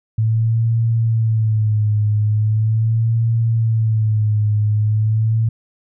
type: tone with vibrato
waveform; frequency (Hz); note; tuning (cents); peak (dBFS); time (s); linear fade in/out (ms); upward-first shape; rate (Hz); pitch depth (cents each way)
sine; 110; A2; 0; -13; 0.18-5.49; 5; sine; 0.4; 71
effects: none

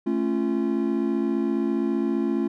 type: chord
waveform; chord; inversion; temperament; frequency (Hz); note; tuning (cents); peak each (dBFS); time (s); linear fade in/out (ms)
triangle; A augmented; none; just; 220 / 275 / 343.8; A3 / C#4 / E#4; 0 / -14 / -27; -24; 0.06-2.48; 10
effects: none

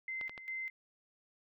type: tone with tremolo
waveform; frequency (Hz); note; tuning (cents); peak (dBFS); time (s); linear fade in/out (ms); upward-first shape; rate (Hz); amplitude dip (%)
sine; 2072; C7; -17; -37; 0.08-0.7; 2; square; 2.5; 70
type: clicks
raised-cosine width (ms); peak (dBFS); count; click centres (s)
0.3; -30; 3; 0.212 / 0.295 / 0.378
effects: none

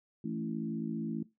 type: harmonic tone with a mistuned harmonic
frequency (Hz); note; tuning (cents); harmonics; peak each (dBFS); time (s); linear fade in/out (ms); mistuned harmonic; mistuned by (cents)
55; A1; 0; 3 / 4 / 5 / 6; -40 / -36 / -41 / -41; 0.24-1.23; 5; 5; +20
effects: noise-tail reverb RT60 0.2 s tail -18 dB re dry

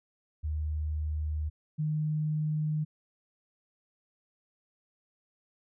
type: tone pair in turn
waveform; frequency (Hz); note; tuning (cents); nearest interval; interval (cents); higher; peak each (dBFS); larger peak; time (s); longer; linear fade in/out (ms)
sine; 76.6 / 153.2; D#2 / D#3; -27 / -27; octave; 1200; second; -29 / -27; second; 0.43-1.5 / 1.78-2.85; neither; 20
effects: none

